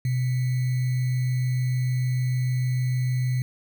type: tone with sample-and-hold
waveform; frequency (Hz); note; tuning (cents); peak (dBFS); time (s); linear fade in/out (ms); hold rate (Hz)
sine; 126.7; B2; +45; -21; 0.05-3.42; 2; 2100
effects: none

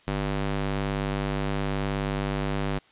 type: tone with high-pass filter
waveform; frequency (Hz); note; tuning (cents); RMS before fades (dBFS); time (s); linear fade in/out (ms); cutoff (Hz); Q
square; 49.53; G1; +19; -28; 0.07-2.79; 10; 100; 0.61
effects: white hiss -58 dBFS RMS until 2.91 s + resampled to 8000 Hz

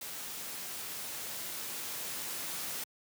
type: noise with level ramp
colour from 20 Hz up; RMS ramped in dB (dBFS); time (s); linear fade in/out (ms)
white; -42 to -38; 0.01-2.84; 5
effects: high-pass 100 Hz 12 dB/octave

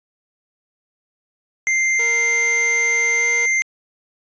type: tone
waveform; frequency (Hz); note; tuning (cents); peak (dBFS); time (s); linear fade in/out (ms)
square; 2093; C7; 0; -16; 1.67-3.62; 0
type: tone with pitch glide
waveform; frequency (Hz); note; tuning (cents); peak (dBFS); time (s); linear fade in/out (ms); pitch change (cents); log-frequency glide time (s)
sawtooth; 465.8 to 471.8; A#4 to A#4; -1 to +21; -25; 1.99-3.46; 5; +22; 3.18-3.25
effects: resampled to 16000 Hz

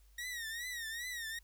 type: tone with vibrato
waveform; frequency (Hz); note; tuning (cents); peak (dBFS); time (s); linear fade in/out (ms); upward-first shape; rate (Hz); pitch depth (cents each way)
sawtooth; 1882; A#6; +16; -36; 0.18-1.39; 5; triangle; 2.5; 130
effects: added 50 Hz sine -60 dBFS peak until 1.43 s + white hiss -72 dBFS RMS until 1.43 s

